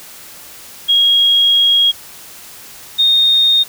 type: tone pair in turn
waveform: sine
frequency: 3284 / 3689 Hz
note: G#7 / A#7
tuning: -20 / -19 cents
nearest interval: major second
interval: 201 cents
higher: second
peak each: -8 dBFS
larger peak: neither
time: 0.88-1.92 / 2.98-3.64 s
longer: first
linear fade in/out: 20 ms
effects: white hiss -36 dBFS RMS until 3.68 s